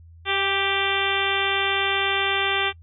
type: harmonic tone with a mistuned harmonic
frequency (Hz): 392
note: G4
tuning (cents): 0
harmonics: 1 / 2 / 3 / 4 / 5 / 6 / 7 / 8 / 9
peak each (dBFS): -29 / -29 / -29 / -29 / -29 / -29 / -29 / -29 / -29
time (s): 0.25-2.73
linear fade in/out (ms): 50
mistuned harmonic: 2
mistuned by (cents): +17
effects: noise-tail reverb RT60 0.1 s tail -25 dB re dry + added 83 Hz sine -44 dBFS peak until 2.82 s